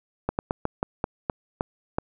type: slowing click train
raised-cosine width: 1 ms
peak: -10 dBFS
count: 9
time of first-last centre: 0.29-1.985 s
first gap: 99 ms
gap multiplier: 1.21
effects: none